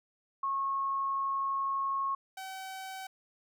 sine / sawtooth tone pair in turn, 1092 / 763.1 Hz, C#6 / G5, -26 / -47 cents, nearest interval tritone, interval 621 cents, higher first, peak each -29 / -36 dBFS, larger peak first, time 0.43-2.15 / 2.37-3.07 s, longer first, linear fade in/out 5 ms, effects none

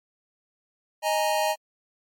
square chord, D# suspended fourth, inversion none, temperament equal, 622.3 / 830.6 / 932.3 Hz, D#5 / G#5 / A#5, 0 / 0 / 0 cents, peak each -26 / -27 / -29 dBFS, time 1.02-1.56 s, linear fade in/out 50 ms, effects MP3 64 kbps

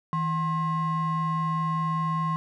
triangle ring-modulated tone, 452.5 Hz, A4, 48 cents sharp, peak -19 dBFS, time 0.13-2.36 s, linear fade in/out 0 ms, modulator 614 Hz, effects none

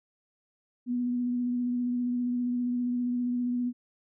sine tone with vibrato, 245 Hz, B3, 14 cents flat, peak -26 dBFS, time 0.86-3.73 s, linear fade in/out 50 ms, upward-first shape triangle, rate 15 Hz, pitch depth 21 cents each way, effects none

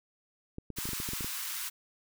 clicks, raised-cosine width 3 ms, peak -26 dBFS, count 11, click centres 0.584 / 0.703 / 0.786 / 0.855 / 0.89 / 0.933 / 1.001 / 1.089 / 1.134 / 1.208 / 1.245 s
white high-pass noise, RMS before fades -37 dBFS, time 0.76-1.7 s, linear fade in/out 20 ms, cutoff 920 Hz, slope 48 dB/octave
effects none

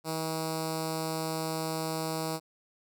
5% pulse tone with notch filter, 160 Hz, D#3, 49 cents sharp, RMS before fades -33 dBFS, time 0.04-2.4 s, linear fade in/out 50 ms, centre 1800 Hz, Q 0.67, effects none

